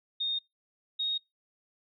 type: tone pair in turn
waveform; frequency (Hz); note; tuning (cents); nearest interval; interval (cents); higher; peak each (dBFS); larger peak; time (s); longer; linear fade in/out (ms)
sine; 3687 / 3738; A#7 / A#7; -20 / +4; unison; 24; second; -28; neither; 0.2-0.39 / 0.99-1.18; neither; 10
effects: noise-tail reverb RT60 0.2 s tail -25 dB re dry